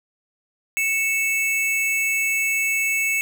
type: tone pair together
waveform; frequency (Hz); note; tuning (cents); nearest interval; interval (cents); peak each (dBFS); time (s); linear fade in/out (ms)
square; 2217 / 2637; C#7 / E7; 0 / 0; minor third; 300; -23; 0.77-3.21; 0
effects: none